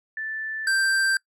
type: tone pair in turn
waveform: sine / square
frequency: 1760 / 1571.4 Hz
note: A6 / G6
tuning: 0 / +4 cents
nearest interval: major second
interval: 196 cents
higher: first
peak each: -28 / -20 dBFS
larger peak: second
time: 0.17-0.67 / 0.67-1.17 s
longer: neither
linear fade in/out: 2 ms
effects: noise-tail reverb RT60 0.1 s tail -23 dB re dry + low-pass 11000 Hz 12 dB/octave